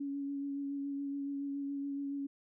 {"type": "tone with vibrato", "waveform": "sine", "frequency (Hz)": 280.2, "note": "C#4", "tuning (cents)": 19, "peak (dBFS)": -35, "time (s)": [0, 2.27], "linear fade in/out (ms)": 10, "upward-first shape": "sine", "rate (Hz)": 7.1, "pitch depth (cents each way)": 16, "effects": []}